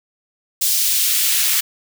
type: noise with high-pass filter sweep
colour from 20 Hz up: white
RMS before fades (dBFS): -17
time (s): 0.61-1.61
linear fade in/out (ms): 10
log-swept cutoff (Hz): 4400 to 1900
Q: 0.87
effects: none